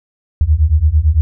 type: beating tone pair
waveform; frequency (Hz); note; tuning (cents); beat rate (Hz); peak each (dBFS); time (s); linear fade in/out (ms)
sine; 72.5 / 81.4; D2 / E2; -22 / -21; 8.9; -12 / -11; 0.41-1.21; 0
effects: none